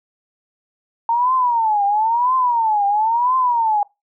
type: tone with vibrato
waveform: sine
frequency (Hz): 912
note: A#5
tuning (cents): -38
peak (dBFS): -14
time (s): 1.09-3.83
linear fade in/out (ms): 2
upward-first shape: triangle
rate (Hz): 0.99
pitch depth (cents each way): 240
effects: noise-tail reverb RT60 0.2 s tail -22 dB re dry